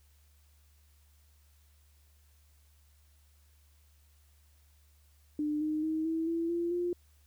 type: tone with pitch steps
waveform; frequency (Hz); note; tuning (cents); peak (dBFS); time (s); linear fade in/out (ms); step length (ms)
sine; 299.5 / 307.6 / 315.8 / 324.4 / 333.1 / 342.1 / 351.3; D4 / D#4 / D#4 / E4 / E4 / F4 / F4; +34 / -20 / +26 / -28 / +18 / -36 / +10; -29; 5.39-6.93; 2; 220
effects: added 73 Hz sine -61 dBFS peak until 7.26 s + white hiss -70 dBFS RMS until 7.26 s